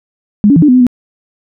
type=tone with pitch steps; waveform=sine; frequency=206.8 / 283.3 / 166.7 / 297.8 / 250.2 / 253.4 / 245.7 Hz; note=G#3 / C#4 / E3 / D4 / B3 / B3 / B3; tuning=-7 / +38 / +20 / +24 / +23 / +45 / -9 cents; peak=-3 dBFS; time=0.44-0.867 s; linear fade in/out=0 ms; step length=61 ms; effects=none